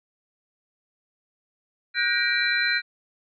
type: tone cluster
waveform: sine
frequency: 1457 / 1586 / 1888 / 2349 / 4049 Hz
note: F#6 / G6 / A#6 / D7 / B7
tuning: -27 / +20 / +22 / 0 / +42 cents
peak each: -27 dBFS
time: 1.94-2.82 s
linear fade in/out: 50 ms
effects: none